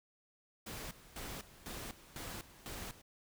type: noise with tremolo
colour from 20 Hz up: pink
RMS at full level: -45 dBFS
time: 0.66-3.02 s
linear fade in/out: 10 ms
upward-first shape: square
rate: 2 Hz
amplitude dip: 80%
effects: none